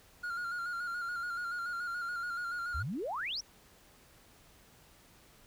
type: tone with vibrato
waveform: triangle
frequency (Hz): 1411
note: F6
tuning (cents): +17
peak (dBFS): -33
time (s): 0.23-2.83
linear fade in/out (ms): 10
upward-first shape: square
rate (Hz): 7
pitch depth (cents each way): 36
type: exponential sweep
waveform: sine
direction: up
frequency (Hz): 60.1 to 6000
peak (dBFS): -34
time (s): 2.74-3.41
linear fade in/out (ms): 10
effects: pink hiss -61 dBFS RMS until 5.46 s